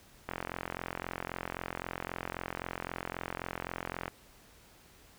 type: click train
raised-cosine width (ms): 0.5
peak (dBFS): -20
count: 167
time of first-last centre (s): 0.29-4.08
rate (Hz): 43.8
effects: pink hiss -59 dBFS RMS until 5.18 s